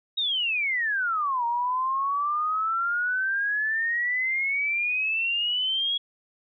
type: exponential two-way sweep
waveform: sine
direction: down then up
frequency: 3816 to 932.3 to 3341 Hz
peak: -23 dBFS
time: 0.17-5.98 s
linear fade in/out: 10 ms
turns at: 1.45 s
effects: none